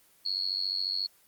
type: tone with amplitude modulation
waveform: sine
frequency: 4344 Hz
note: C#8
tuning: 36 cents flat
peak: -24 dBFS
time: 0.25-1.07 s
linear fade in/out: 10 ms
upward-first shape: sine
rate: 94.2 Hz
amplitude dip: 100%
effects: white hiss -62 dBFS RMS until 1.27 s + Opus 24 kbps